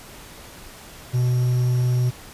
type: tone with quantisation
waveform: triangle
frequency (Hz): 124.3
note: B2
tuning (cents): +12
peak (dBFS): -15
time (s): 1.13-2.11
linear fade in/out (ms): 20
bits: 7
effects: pink hiss -42 dBFS RMS until 2.33 s + resampled to 32000 Hz